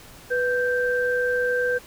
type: tone pair together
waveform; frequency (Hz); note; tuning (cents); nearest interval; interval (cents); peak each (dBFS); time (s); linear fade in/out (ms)
sine; 493.4 / 1568; B4 / G6; -2 / 0; octave + minor sixth; 2002; -22 / -24; 0.3-1.79; 20
effects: pink hiss -46 dBFS RMS until 1.86 s